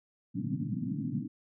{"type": "band-pass noise", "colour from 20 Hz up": "white", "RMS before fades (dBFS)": -34, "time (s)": [0.34, 1.28], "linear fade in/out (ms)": 20, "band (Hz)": [110, 290], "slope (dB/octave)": 96, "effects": []}